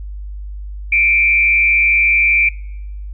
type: tone with frequency modulation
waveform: sine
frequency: 2349 Hz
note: D7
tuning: in tune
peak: -10 dBFS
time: 0.92-2.49 s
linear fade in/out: 5 ms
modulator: 145 Hz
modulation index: 0.61
effects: noise-tail reverb RT60 0.9 s tail -24 dB re dry + added 50 Hz sine -25 dBFS peak until 3.13 s